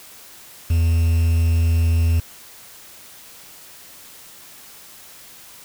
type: tone with quantisation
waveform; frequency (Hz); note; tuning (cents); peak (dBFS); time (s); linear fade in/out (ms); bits
triangle; 83; E2; +12; -12; 0.7-2.2; 5; 6
effects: white hiss -43 dBFS RMS until 5.64 s